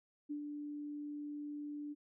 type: tone with ADSR envelope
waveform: sine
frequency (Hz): 293.7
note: D4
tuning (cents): 0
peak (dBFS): -37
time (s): 0.29-1.95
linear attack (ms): 21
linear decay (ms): 94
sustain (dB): -4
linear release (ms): 31
effects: none